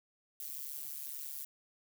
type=noise with amplitude modulation; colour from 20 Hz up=violet; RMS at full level=-39 dBFS; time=0.4-1.45 s; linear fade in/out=2 ms; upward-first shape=sine; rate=142 Hz; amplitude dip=95%; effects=none